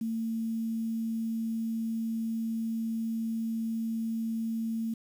sine tone with quantisation, 225.7 Hz, A3, 44 cents sharp, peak -29 dBFS, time 0.01-4.94 s, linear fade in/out 5 ms, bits 9, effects none

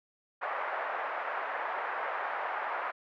pink band-pass noise, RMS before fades -35 dBFS, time 0.41-2.92 s, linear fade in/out 20 ms, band 630 to 1800 Hz, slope 24 dB/octave, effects none

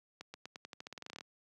accelerating click train, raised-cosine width 0.2 ms, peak -28 dBFS, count 17, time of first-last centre 0.21-1.209 s, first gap 130 ms, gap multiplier 0.89, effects high-pass 150 Hz 12 dB/octave

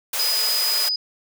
white high-pass noise, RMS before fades -25 dBFS, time 0.13-0.89 s, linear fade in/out 5 ms, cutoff 400 Hz, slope 96 dB/octave
sine tone, 4976 Hz, D#8, 1 cent flat, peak -20 dBFS, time 0.19-0.96 s, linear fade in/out 5 ms
effects none

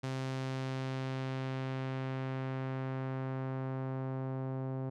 sawtooth tone with low-pass filter sweep, 131.9 Hz, C3, 14 cents sharp, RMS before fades -37 dBFS, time 0.03-4.9 s, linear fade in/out 10 ms, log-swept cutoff 6600 to 760 Hz, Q 0.81, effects none

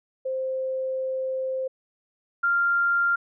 sine tone pair in turn, 523.3 / 1392.2 Hz, C5 / F6, 0 / -6 cents, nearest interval octave + perfect fourth, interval 1694 cents, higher second, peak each -25 / -19 dBFS, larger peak second, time 0.25-1.68 / 2.43-3.16 s, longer first, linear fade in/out 10 ms, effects none

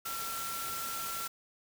sine tone in noise, 1355 Hz, E6, 47 cents sharp, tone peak -39 dBFS, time 0.05-1.28 s, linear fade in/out 10 ms, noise white, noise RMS -39 dBFS, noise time 0.05-1.28 s, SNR -3 dB, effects none

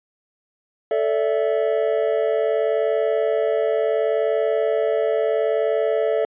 triangle chord, A suspended fourth, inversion none, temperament equal with one note detuned, 440 / 578.6 / 659.3 Hz, A4 / D5 / E5, 0 / -26 / 0 cents, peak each -19 / -21 / -21 dBFS, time 0.91-6.25 s, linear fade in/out 2 ms, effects resampled to 8000 Hz

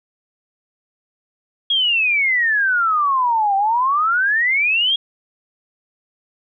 sine exponential two-way sweep, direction down then up, 3322 to 773 to 3322 Hz, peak -14 dBFS, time 1.7-4.96 s, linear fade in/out 5 ms, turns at 3.56 s, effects none

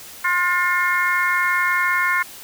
harmonic tone with a mistuned harmonic, 357.2 Hz, F4, 39 cents sharp, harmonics 3 / 4 / 5 / 6, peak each -22 / -22 / -22 / -22 dBFS, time 0.24-2.23 s, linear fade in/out 10 ms, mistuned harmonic 3, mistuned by -24 cents, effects white hiss -39 dBFS RMS until 2.43 s

